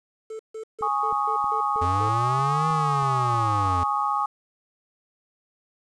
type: tone bursts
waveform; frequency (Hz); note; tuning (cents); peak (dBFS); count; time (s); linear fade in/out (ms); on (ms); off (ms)
triangle; 440; A4; 0; -30; 8; 0.3-2.094; 5; 93; 150
type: click train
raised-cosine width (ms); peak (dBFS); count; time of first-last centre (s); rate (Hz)
3; -31; 10; 0.81-3.658; 3.16
type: chord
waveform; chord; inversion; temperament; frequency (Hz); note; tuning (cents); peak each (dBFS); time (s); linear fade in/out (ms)
sine; Ab suspended fourth; none; equal; 830.6 / 1108.7 / 1244.5; Ab5 / Db6 / Eb6; 0 / 0 / 0; -26; 0.82-4.26; 5
type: linear two-way sweep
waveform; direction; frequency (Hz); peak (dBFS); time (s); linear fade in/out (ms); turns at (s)
square; up then down; 85.2 to 160 to 85.2; -26; 1.81-3.84; 10; 2.69
effects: resampled to 22050 Hz + 9-bit